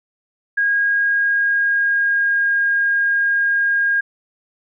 sine tone with pitch glide, 1634 to 1622.7 Hz, G#6 to G#6, -29 to -41 cents, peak -14 dBFS, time 0.57-4.01 s, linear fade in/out 10 ms, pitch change -12 cents, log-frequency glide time 0.81-2.53 s, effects none

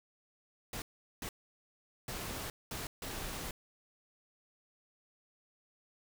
pink noise bursts at uneven times, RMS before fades -41 dBFS, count 5, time 0.73-0.82 / 1.22-1.29 / 2.08-2.5 / 2.71-2.87 / 3.02-3.51 s, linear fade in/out 2 ms, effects none

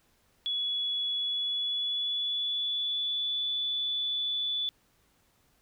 sine tone with pitch glide, 3388 to 3467 Hz, G#7 to A7, +34 to -26 cents, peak -28 dBFS, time 0.46-4.69 s, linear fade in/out 0 ms, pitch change +40 cents, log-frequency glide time 1.13-3.48 s, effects pink hiss -68 dBFS RMS until 5.61 s

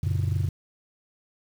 sine chord, F# major, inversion none, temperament equal with one note detuned, 92.5 / 116.54 / 140.53 Hz, F#2 / A#2 / C#3, 0 / 0 / +24 cents, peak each -23 / -27 / -27 dBFS, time 0.03-0.49 s, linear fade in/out 5 ms, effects tanh soft clip ceiling -18 dBFS + 8-bit

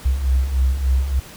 sine beating tone pair, 63 / 66.4 Hz, B1 / C2, +35 / +26 cents, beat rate 3.4 Hz, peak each -22 / -16 dBFS, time 0.05-1.2 s, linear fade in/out 10 ms, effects pink hiss -40 dBFS RMS until 1.36 s

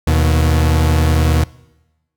40% pulse tone pair together, 78.67 / 123.47 Hz, D#2 / B2, +20 / 0 cents, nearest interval minor sixth, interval 780 cents, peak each -11 / -17 dBFS, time 0.07-1.44 s, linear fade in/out 5 ms, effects noise-tail reverb RT60 1.0 s tail -22 dB re dry

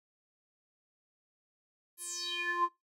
square tone with band-pass filter sweep, 349.2 Hz, F4, in tune, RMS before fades -35 dBFS, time 1.97-2.69 s, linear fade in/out 50 ms, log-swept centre 12000 to 850 Hz, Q 6.1, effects noise-tail reverb RT60 0.2 s tail -20 dB re dry

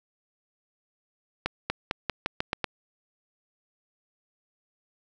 accelerating click train, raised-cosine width 0.3 ms, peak -10 dBFS, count 8, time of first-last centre 1.46-2.643 s, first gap 240 ms, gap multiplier 0.88, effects none

